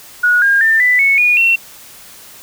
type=tone with pitch steps; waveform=sine; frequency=1456 / 1615.5 / 1792.5 / 1989 / 2207 / 2449 / 2717 Hz; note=F#6 / G#6 / A6 / B6 / C#7 / D#7 / F7; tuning=-28 / -48 / +32 / +12 / -8 / -28 / -48 cents; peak=-8 dBFS; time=0.23-1.56 s; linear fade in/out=10 ms; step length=190 ms; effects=white hiss -38 dBFS RMS until 2.42 s